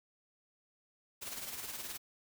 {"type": "noise with tremolo", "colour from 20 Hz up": "white", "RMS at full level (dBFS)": -41, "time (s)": [1.21, 1.98], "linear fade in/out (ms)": 20, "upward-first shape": "sine", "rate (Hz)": 19, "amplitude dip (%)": 50, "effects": []}